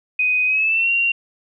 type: tone with pitch glide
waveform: sine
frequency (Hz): 2500 to 2758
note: D#7 to F7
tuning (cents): +8 to -22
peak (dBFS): -15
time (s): 0.19-1.12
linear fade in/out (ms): 5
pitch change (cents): +170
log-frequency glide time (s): 0.46-0.91
effects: none